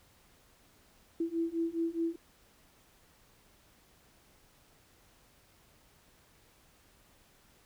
sine beating tone pair, 329.6 / 334.4 Hz, E4 / E4, 0 / +25 cents, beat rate 4.8 Hz, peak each -34 / -33 dBFS, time 1.2-2.16 s, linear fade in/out 5 ms, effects pink hiss -64 dBFS RMS until 7.65 s

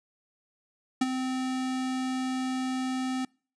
square tone with ADSR envelope, 258.5 Hz, C4, 21 cents flat, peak -20 dBFS, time 1.01-3.25 s, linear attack 7 ms, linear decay 29 ms, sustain -9 dB, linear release 4 ms, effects noise-tail reverb RT60 0.4 s tail -26 dB re dry + resampled to 22050 Hz

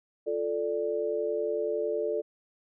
sine chord, D minor, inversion first, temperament equal, 349.2 / 440 / 587.3 Hz, F4 / A4 / D5, 0 / 0 / 0 cents, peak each -35 / -29 / -32 dBFS, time 0.26-2.22 s, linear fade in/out 20 ms, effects none

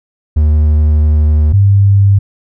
triangle / sine tone pair in turn, 76 / 99.49 Hz, D#2 / G2, -40 / +26 cents, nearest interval perfect fourth, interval 466 cents, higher second, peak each -4 dBFS, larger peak neither, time 0.36-1.53 / 1.53-2.19 s, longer first, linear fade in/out 10 ms, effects none

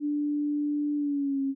sine tone with pitch glide, 293.7 to 272.5 Hz, D4 to C#4, 0 to -29 cents, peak -25 dBFS, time 0-1.55 s, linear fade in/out 50 ms, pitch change -129 cents, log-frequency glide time 0.96-1.41 s, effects none

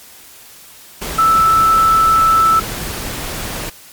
sine tone in noise, 1318.5 Hz, E6, in tune, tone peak -8 dBFS, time 1.18-2.6 s, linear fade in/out 10 ms, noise pink, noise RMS -24 dBFS, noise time 1.01-3.7 s, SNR +13 dB, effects white hiss -40 dBFS RMS until 3.92 s + MP3 96 kbps

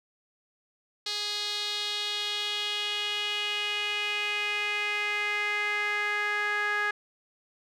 sawtooth tone with band-pass filter sweep, 415.3 Hz, G#4, in tune, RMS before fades -30 dBFS, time 1.06-6.91 s, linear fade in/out 5 ms, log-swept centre 4200 to 1700 Hz, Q 3.8, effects none

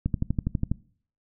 click train, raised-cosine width 5 ms, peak -12 dBFS, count 9, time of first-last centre 0.06-0.716 s, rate 12.2 Hz, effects noise-tail reverb RT60 0.5 s tail -21 dB re dry

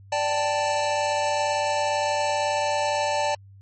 square chord, D suspended fourth, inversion none, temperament just, 587.3 / 783.1 / 881 Hz, D5 / G5 / A5, 0 / -2 / +2 cents, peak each -26 / -30 / -26 dBFS, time 0.12-3.35 s, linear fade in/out 5 ms, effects added 98 Hz sine -45 dBFS peak until 3.61 s + MP3 32 kbps

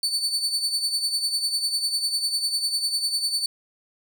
35% pulse tone with tremolo, 4510 Hz, C#8, 29 cents sharp, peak -19 dBFS, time 0.03-3.46 s, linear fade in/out 2 ms, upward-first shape sine, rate 10 Hz, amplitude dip 60%, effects none

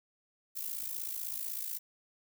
violet noise with amplitude modulation, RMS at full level -35 dBFS, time 0.55-1.79 s, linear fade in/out 20 ms, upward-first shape sine, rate 56 Hz, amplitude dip 75%, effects none

